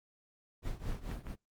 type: noise with tremolo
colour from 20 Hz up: brown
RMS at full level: -36 dBFS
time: 0.62-1.36 s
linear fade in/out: 50 ms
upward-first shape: triangle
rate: 4.5 Hz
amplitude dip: 90%
type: clicks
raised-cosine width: 0.5 ms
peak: -33 dBFS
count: 3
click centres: 0.921 / 1.114 / 1.268 s
effects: noise-tail reverb RT60 0.2 s tail -26 dB re dry + Opus 48 kbps